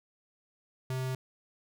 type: tone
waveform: square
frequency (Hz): 129.8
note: C3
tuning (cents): -13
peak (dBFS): -32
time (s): 0.9-1.15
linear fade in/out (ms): 2
effects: none